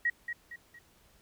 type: tone with echo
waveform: sine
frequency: 1900 Hz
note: A#6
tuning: 33 cents sharp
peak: -25 dBFS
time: 0.05-0.1 s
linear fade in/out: 5 ms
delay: 230 ms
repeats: 3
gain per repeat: -8 dB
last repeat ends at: 0.79 s
effects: pink hiss -64 dBFS RMS until 1.21 s